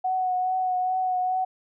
sine tone with vibrato, 740 Hz, F#5, in tune, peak -22 dBFS, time 0.04-1.45 s, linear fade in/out 10 ms, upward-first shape triangle, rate 2.4 Hz, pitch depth 24 cents each way, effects none

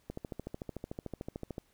click train, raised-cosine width 2 ms, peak -25 dBFS, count 21, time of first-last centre 0.1-1.581 s, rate 13.5 Hz, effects pink hiss -70 dBFS RMS until 1.73 s

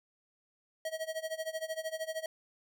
square tone with tremolo, 639 Hz, D#5, 46 cents sharp, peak -33 dBFS, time 0.85-2.26 s, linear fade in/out 2 ms, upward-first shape sine, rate 13 Hz, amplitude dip 90%, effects none

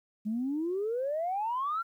sine exponential sweep, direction up, 206 to 1396.9 Hz, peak -28 dBFS, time 0.25-1.83 s, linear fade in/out 20 ms, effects tanh soft clip ceiling -24 dBFS + 11-bit

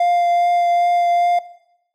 triangle tone with vibrato, 698.5 Hz, F5, in tune, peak -11 dBFS, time 0-1.39 s, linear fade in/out 5 ms, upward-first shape triangle, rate 2.5 Hz, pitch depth 10 cents each way, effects noise-tail reverb RT60 0.8 s tail -17 dB re dry

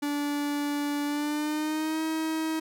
45% pulse tone with pitch glide, 290 to 318.1 Hz, D4 to D#4, -22 to +38 cents, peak -27 dBFS, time 0.02-2.6 s, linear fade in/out 10 ms, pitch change +160 cents, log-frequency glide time 1.05-2.02 s, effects none

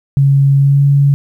sine tone with pitch glide, 138.59 to 140.85 Hz, C#3 to C#3, 0 to +28 cents, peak -6 dBFS, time 0.17-1.14 s, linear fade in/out 0 ms, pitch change +28 cents, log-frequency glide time 0.57-0.82 s, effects 8-bit

